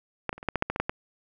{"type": "clicks", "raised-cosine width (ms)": 0.5, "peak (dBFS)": [-12, -18, -29, -25, -10, -10, -7, -13, -16, -9, -12], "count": 11, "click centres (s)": [0.293, 0.329, 0.38, 0.429, 0.487, 0.557, 0.624, 0.7, 0.761, 0.8, 0.895], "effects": []}